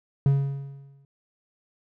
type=tone with exponential decay; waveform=triangle; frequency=138.59 Hz; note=C#3; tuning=in tune; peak=-13 dBFS; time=0.26-1.05 s; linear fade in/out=2 ms; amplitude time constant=170 ms; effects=none